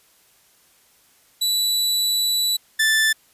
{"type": "tone pair in turn", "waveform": "sawtooth", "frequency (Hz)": [3951, 1760], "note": ["B7", "A6"], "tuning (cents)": [0, 0], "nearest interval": "octave + major second", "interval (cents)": 1400, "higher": "first", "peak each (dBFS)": [-15, -12], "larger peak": "second", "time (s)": [[1.41, 2.57], [2.79, 3.13]], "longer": "first", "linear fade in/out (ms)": 10, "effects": ["white hiss -57 dBFS RMS until 3.33 s", "resampled to 32000 Hz"]}